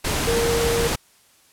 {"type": "tone in noise", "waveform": "sine", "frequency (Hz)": 466.2, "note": "A#4", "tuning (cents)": 0, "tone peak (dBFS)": -20, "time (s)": [0.27, 0.88], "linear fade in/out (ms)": 10, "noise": "pink", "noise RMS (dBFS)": -23, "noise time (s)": [0.04, 0.96], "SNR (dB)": 0, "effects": ["white hiss -56 dBFS RMS until 1.52 s", "low-pass 12000 Hz 12 dB/octave"]}